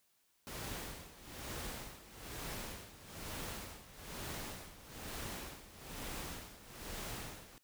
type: noise with tremolo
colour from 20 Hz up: pink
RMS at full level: -43 dBFS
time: 0.47-7.58 s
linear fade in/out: 0 ms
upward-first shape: sine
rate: 1.1 Hz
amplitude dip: 80%
effects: white hiss -75 dBFS RMS until 7.63 s